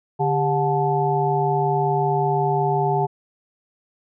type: harmonic tone with a mistuned harmonic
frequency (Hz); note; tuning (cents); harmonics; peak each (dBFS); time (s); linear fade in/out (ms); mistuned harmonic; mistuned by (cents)
145.3; D3; -18; 1 / 3 / 5 / 6; -23 / -23 / -23 / -23; 0.19-3.07; 20; 3; -150
effects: none